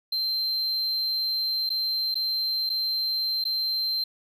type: tone with dropouts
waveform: triangle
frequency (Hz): 4129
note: C8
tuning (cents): -24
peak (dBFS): -23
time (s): 0.12-4.04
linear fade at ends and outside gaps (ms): 5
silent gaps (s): 1.693-1.701 / 2.144-2.154 / 2.694-2.699 / 3.441-3.451
effects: none